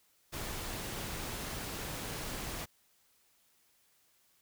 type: noise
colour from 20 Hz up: pink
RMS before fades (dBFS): -40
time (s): 0.32-2.66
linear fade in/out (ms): 20
effects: white hiss -70 dBFS RMS until 4.41 s